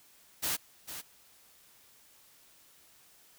white noise with echo, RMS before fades -32 dBFS, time 0.42-0.57 s, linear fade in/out 20 ms, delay 450 ms, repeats 1, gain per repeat -10 dB, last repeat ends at 1.02 s, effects white hiss -61 dBFS RMS until 3.38 s

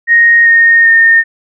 sine tone with pitch steps, 1865 / 1846.8 / 1828.7 Hz, A#6 / A#6 / A#6, 0 / -17 / -34 cents, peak -3 dBFS, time 0.07-1.24 s, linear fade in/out 50 ms, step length 390 ms, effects none

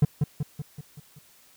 triangle tone with echo, 146.83 Hz, D3, in tune, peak -12 dBFS, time 0.02-0.05 s, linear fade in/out 5 ms, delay 190 ms, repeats 6, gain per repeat -5 dB, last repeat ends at 1.19 s, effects white hiss -57 dBFS RMS until 1.56 s

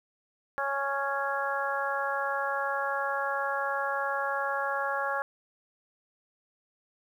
harmonic tone, 277.2 Hz, C#4, in tune, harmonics 2 / 3 / 4 / 5 / 6, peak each -34 / -34 / -34 / -34 / -34 dBFS, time 0.58-5.22 s, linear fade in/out 0 ms, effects 10-bit

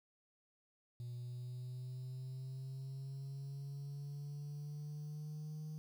triangle linear sweep, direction up, 120.8 to 154.9 Hz, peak -40 dBFS, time 1-5.78 s, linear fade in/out 0 ms, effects tanh soft clip ceiling -38 dBFS + 11-bit

